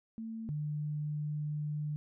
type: tone pair in turn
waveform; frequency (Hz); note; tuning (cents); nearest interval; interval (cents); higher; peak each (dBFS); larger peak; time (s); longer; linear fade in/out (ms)
sine; 224.2 / 149.64; A3 / D3; +33 / +33; perfect fifth; 700; first; -38 / -33; second; 0.18-0.49 / 0.49-1.96; second; 0
effects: none